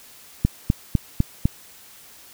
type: click train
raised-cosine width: 5 ms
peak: -4 dBFS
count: 5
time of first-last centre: 0.45-1.455 s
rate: 3.98 Hz
effects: white hiss -47 dBFS RMS until 2.33 s